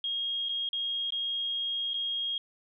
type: tone with dropouts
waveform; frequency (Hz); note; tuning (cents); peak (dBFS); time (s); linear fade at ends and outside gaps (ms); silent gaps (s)
sine; 3259; G#7; -33; -29; 0.04-2.38; 2; 0.487-0.492 / 0.69-0.73 / 1.105-1.122 / 1.935-1.941
effects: none